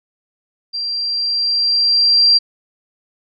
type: tone with level ramp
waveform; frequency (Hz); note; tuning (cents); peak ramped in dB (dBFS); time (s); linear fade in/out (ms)
sine; 4731; D8; +12; -20 to -7; 0.73-2.39; 20
effects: none